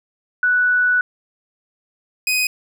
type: tone pair in turn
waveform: sine / sawtooth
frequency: 1480 / 2503 Hz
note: F#6 / D#7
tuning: 0 / +10 cents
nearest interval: major sixth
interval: 910 cents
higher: second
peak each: -13 / -13 dBFS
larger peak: neither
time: 0.43-1.01 / 2.27-2.47 s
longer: first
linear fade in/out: 2 ms
effects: none